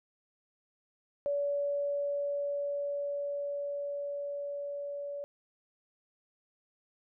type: tone with level ramp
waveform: sine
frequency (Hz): 571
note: D5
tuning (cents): -49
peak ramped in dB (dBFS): -28 to -36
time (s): 1.26-5.24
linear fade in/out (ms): 0
effects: none